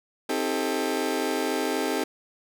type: chord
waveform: 30% pulse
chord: A half-diminished seventh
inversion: first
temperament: just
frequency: 264 / 316.8 / 396 / 440 Hz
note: C4 / Eb4 / G4 / A4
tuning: +16 / +31 / +18 / 0 cents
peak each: -28 dBFS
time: 0.29-2.04 s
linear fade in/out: 5 ms
effects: none